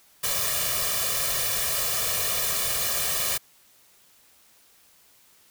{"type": "noise with comb filter", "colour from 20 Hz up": "white", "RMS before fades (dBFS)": -26, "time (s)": [0.23, 3.38], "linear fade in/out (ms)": 10, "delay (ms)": 1.7, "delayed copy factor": 0.9, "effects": ["white hiss -58 dBFS RMS until 5.5 s"]}